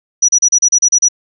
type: tone bursts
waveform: sine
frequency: 5860 Hz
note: F#8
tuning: 18 cents flat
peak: -6 dBFS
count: 9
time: 0.22-1.086 s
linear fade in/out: 10 ms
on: 66 ms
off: 34 ms
effects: none